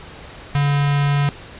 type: tone with notch filter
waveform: square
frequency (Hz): 143.1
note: D3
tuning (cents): -45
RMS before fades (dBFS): -17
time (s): 0.55-1.29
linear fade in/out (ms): 0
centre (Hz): 360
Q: 0.6
effects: pink hiss -38 dBFS RMS until 1.59 s + resampled to 8000 Hz